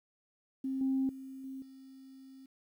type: tone with level steps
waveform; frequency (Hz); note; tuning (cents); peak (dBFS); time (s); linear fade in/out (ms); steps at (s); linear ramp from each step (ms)
sine; 266; C4; +29; -32 / -27 / -43 / -40 / -50; 0.64-2.46; 5; 0.81 / 1.09 / 1.44 / 1.62; 2
effects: tanh soft clip ceiling -23 dBFS + 11-bit